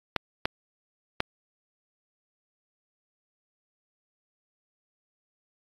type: clicks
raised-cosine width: 0.3 ms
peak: -8 dBFS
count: 3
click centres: 0.163 / 0.455 / 1.204 s
effects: AAC 32 kbps